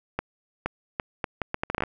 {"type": "accelerating click train", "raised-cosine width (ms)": 0.5, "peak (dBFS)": -11, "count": 13, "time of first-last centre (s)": [0.19, 1.836], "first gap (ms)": 470, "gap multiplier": 0.72, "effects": []}